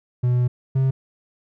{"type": "tone pair in turn", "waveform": "triangle", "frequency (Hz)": [123.47, 132.81], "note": ["B2", "C3"], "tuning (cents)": [0, 26], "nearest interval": "minor second", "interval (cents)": 126, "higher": "second", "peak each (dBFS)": -14, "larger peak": "neither", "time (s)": [[0.23, 0.48], [0.75, 0.91]], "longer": "first", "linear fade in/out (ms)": 10, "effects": []}